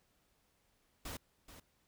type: noise with echo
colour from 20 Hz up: pink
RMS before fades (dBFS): -44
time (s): 1.05-1.17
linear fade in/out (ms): 5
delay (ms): 430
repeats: 1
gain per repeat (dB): -11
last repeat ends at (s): 1.6
effects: pink hiss -75 dBFS RMS until 1.87 s